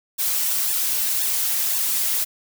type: noise with flanger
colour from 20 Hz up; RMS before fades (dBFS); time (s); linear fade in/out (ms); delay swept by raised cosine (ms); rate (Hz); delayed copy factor
blue; -22; 0.18-2.25; 20; 1.1 to 6.7; 1.9; +1
effects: none